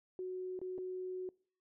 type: tone with dropouts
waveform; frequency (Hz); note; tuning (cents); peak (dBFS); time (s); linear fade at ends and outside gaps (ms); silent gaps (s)
sine; 369.1; F#4; -4; -38; 0.19-1.29; 1; 0.591-0.615 / 0.78-0.785
effects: noise-tail reverb RT60 0.5 s tail -25 dB re dry